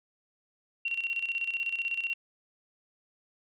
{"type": "tone with tremolo", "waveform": "sine", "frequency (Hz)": 2745, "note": "F7", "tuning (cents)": -31, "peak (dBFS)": -27, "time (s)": [0.85, 2.14], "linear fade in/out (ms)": 5, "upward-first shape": "square", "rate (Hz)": 16, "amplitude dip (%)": 65, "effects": []}